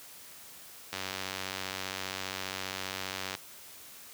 click train, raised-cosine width 0.2 ms, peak -17 dBFS, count 231, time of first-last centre 0.93-3.351 s, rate 95 Hz, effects white hiss -50 dBFS RMS until 4.13 s + high-pass 60 Hz 12 dB/octave

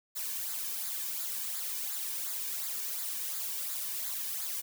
blue noise with flanger, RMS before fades -36 dBFS, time 0.15-4.62 s, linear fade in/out 20 ms, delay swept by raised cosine 0.34 to 1.54 ms, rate 2.8 Hz, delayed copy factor -0.6, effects none

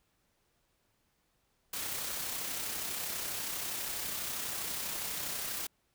white noise with amplitude modulation, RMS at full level -36 dBFS, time 1.73-5.67 s, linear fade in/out 5 ms, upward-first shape sine, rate 32.3 Hz, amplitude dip 30%, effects pink hiss -75 dBFS RMS until 5.94 s

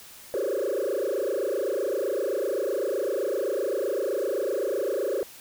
sine tone with frequency modulation, 466.2 Hz, A#4, in tune, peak -22 dBFS, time 0.34-5.23 s, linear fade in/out 0 ms, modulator 27.8 Hz, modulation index 3.7, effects tanh soft clip ceiling -23 dBFS + white hiss -47 dBFS RMS until 5.4 s

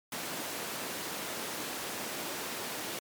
pink high-pass noise, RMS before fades -38 dBFS, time 0.12-2.99 s, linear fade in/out 2 ms, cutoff 250 Hz, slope 12 dB/octave, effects MP3 96 kbps

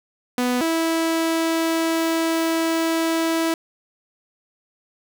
sawtooth tone pair in turn, 247.9 / 327.3 Hz, B3 / E4, +7 / -12 cents, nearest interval perfect fourth, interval 481 cents, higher second, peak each -15 dBFS, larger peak neither, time 0.38-0.61 / 0.61-3.54 s, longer second, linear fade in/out 2 ms, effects none

